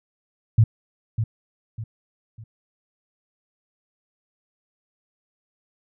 sine tone with echo, 110.9 Hz, A2, 14 cents sharp, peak -10 dBFS, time 0.58-0.64 s, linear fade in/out 5 ms, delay 600 ms, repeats 3, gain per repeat -9 dB, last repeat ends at 2.44 s, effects none

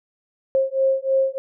sine beating tone pair, 533 / 536.2 Hz, C5 / C5, +32 / +42 cents, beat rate 3.2 Hz, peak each -20 dBFS, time 0.55-1.38 s, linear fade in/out 0 ms, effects none

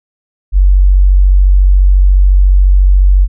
sine tone, 47.08 Hz, F#1, 31 cents sharp, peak -3 dBFS, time 0.52-3.28 s, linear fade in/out 50 ms, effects none

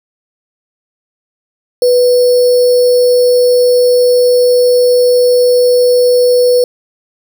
sine tone with sample-and-hold, 493.9 Hz, B4, in tune, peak -5 dBFS, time 1.82-6.64 s, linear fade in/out 2 ms, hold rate 4900 Hz, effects none

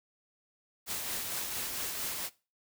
white noise with tremolo, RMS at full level -35 dBFS, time 0.86-2.3 s, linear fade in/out 50 ms, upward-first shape sine, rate 4.4 Hz, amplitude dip 30%, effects noise-tail reverb RT60 0.3 s tail -19 dB re dry

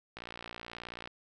click train, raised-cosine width 0.3 ms, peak -26 dBFS, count 54, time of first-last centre 0.17-1.074 s, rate 58.6 Hz, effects none

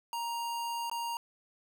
square tone with dropouts, 936 Hz, A#5, 7 cents sharp, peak -34 dBFS, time 0.13-1.17 s, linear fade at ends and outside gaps 1 ms, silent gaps 0.898-0.914 s, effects none

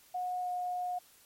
sine tone with pitch glide, 726 to 720.2 Hz, F#5 to F#5, -33 to -47 cents, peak -32 dBFS, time 0.14-0.99 s, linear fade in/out 10 ms, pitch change -14 cents, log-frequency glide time 0.42-0.48 s, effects white hiss -61 dBFS RMS until 1.25 s + MP3 64 kbps

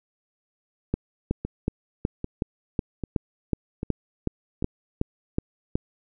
two click trains, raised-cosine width 3 ms, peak -10 / -16 dBFS, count 14 / 5, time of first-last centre 0.94-5.755 / 1.45-4.625 s, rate 2.7 / 1.26 Hz, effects none

